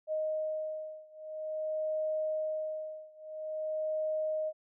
sine beating tone pair, 622.3 / 622.79 Hz, D#5 / D#5, 0 / +1 cents, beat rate 0.49 Hz, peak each -35 / -36 dBFS, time 0.07-4.53 s, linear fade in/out 50 ms, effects none

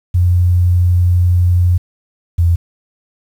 sine tone pair in turn, 88.8 / 85.22 Hz, F2 / F2, +29 / -42 cents, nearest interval minor second, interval 71 cents, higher first, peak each -8 dBFS, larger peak neither, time 0.14-1.78 / 2.38-2.56 s, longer first, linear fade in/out 10 ms, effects 7-bit

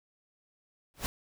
pink noise with exponential growth, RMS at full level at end -28 dBFS, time 0.94-1.06 s, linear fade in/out 0 ms, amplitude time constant 24 ms, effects none

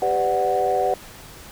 sine chord, G major seventh, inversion none, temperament equal with one note detuned, 392 / 501.1 / 587.3 / 740 Hz, G4 / B4 / D5 / F#5, 0 / +25 / 0 / 0 cents, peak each -25 / -23 / -25 / -20 dBFS, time 0.02-0.94 s, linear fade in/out 2 ms, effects tanh soft clip ceiling -10 dBFS + pink hiss -42 dBFS RMS until 1.51 s

